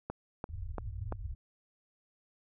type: click train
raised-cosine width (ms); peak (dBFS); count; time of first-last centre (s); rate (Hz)
1; -22; 4; 0.1-1.124; 2.93
type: low-pass noise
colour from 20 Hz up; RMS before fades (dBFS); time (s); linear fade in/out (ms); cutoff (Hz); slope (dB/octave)
white; -40; 0.49-1.35; 2; 110; 96
effects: none